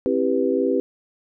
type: chord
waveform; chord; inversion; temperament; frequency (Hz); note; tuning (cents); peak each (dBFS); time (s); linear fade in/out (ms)
sine; C major seventh; none; equal with one note detuned; 266.8 / 329.6 / 392 / 493.9; C4 / E4 / G4 / B4; +34 / 0 / 0 / 0; -23 / -26 / -22 / -23; 0.06-0.8; 0
effects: none